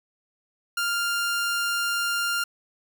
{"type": "tone", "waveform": "sawtooth", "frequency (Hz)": 1398, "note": "F6", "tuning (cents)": 1, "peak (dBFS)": -20, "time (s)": [0.77, 2.44], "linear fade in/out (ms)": 5, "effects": []}